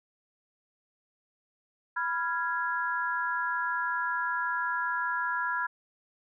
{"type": "chord", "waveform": "sine", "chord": "F diminished", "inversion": "second", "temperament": "equal with one note detuned", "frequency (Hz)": [987.8, 1386.5, 1661.2], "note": ["Cb6", "F6", "Ab6"], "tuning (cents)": [0, -13, 0], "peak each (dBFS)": -32, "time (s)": [1.96, 5.67], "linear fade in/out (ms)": 10, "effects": []}